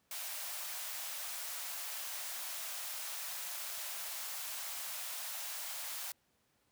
white high-pass noise, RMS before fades -42 dBFS, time 0.11-6.12 s, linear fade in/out 2 ms, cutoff 570 Hz, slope 48 dB/octave, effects pink hiss -75 dBFS RMS until 6.71 s + high-pass 80 Hz 12 dB/octave

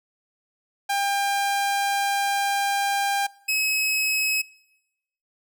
sawtooth tone pair in turn, 799 / 2562 Hz, G5 / E7, +33 / -50 cents, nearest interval octave + minor sixth, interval 2017 cents, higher second, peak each -18 dBFS, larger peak neither, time 0.89-3.27 / 3.48-4.42 s, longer first, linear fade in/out 10 ms, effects noise-tail reverb RT60 0.9 s tail -23 dB re dry

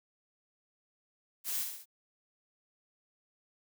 blue noise with echo, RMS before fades -35 dBFS, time 1.44-1.66 s, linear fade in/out 50 ms, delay 66 ms, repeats 3, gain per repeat -5 dB, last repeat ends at 1.858 s, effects none

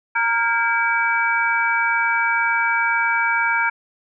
sine tone cluster, 927 / 1398 / 1620 / 2296 Hz, A#5 / F6 / G#6 / D7, -10 / +1 / -43 / -40 cents, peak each -22 dBFS, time 0.15-3.7 s, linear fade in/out 10 ms, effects none

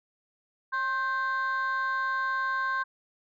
sine tone pair together, 1063 / 1560.7 Hz, C6 / G6, +27 / -8 cents, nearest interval perfect fifth, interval 665 cents, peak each -27 dBFS, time 0.72-2.84 s, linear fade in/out 20 ms, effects tanh soft clip ceiling -23 dBFS

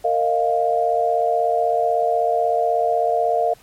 sine chord, Bb suspended fourth, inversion none, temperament equal with one note detuned, 460 / 622.3 / 698.5 Hz, Bb4 / Eb5 / F5, -23 / 0 / 0 cents, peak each -22 / -22 / -18 dBFS, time 0.04-3.54 s, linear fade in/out 10 ms, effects pink hiss -51 dBFS RMS until 3.62 s + MP3 64 kbps

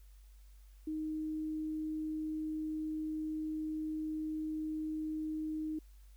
sine tone, 311.1 Hz, D#4, in tune, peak -35 dBFS, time 0.87-5.79 s, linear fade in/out 5 ms, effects added 49 Hz sine -54 dBFS peak until 6.16 s + white hiss -71 dBFS RMS until 6.16 s

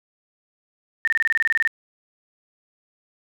sine tone bursts, 1813 Hz, A#6, 49 cents flat, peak -16 dBFS, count 13, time 1.05-1.675 s, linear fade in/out 0 ms, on 25 ms, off 25 ms, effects none

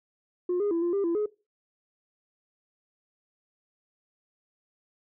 sine tone with pitch steps, 357.2 / 410.6 / 335.5 / 346.4 / 398.2 / 338 / 421 Hz, F4 / G#4 / E4 / F4 / G4 / E4 / G#4, +39 / -20 / +31 / -14 / +27 / +43 / +24 cents, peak -22 dBFS, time 0.49-1.26 s, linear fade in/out 5 ms, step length 110 ms, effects noise-tail reverb RT60 0.3 s tail -22 dB re dry + tanh soft clip ceiling -22 dBFS

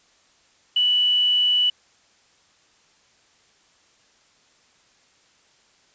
sine tone with quantisation, 2960 Hz, F#7, in tune, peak -16 dBFS, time 0.76-1.7 s, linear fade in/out 5 ms, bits 7, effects white hiss -59 dBFS RMS until 5.94 s + resampled to 16000 Hz

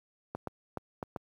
clicks, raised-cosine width 1 ms, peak -21 dBFS, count 5, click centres 0.35 / 0.473 / 0.773 / 1.028 / 1.162 s, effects high-pass 80 Hz 12 dB/octave + 10-bit

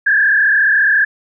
sine tone with frequency modulation, 1661.2 Hz, G#6, in tune, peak -9 dBFS, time 0.06-1.05 s, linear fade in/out 10 ms, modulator 34.5 Hz, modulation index 2.3, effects none

